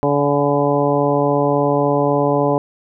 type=harmonic tone with a mistuned harmonic; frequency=143.6 Hz; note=D3; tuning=39 cents flat; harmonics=1 / 2 / 3 / 4 / 5 / 6 / 7; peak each=-22 / -20 / -19 / -19 / -24 / -23 / -24 dBFS; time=0.03-2.58 s; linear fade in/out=0 ms; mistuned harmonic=6; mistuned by=-29 cents; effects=none